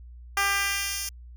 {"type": "tone with high-pass filter sweep", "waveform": "10% pulse", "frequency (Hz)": 397.8, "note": "G4", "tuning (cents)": 25, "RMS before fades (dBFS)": -27, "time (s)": [0.37, 1.09], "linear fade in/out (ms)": 2, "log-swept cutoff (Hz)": [920, 5500], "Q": 0.86, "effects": ["added 60 Hz sine -42 dBFS peak until 1.36 s"]}